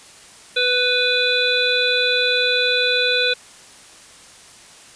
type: harmonic tone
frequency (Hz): 496.4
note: B4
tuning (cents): +9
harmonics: 1 / 3 / 5 / 7 / 8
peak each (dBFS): -22 / -22 / -22 / -22 / -22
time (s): 0.56-3.34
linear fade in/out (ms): 10
effects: white hiss -44 dBFS RMS until 4.95 s + resampled to 22050 Hz